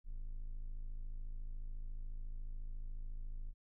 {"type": "tone", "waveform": "triangle", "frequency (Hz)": 27.04, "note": "A0", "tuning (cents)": -29, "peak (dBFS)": -38, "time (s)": [0.04, 3.54], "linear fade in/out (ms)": 50, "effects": []}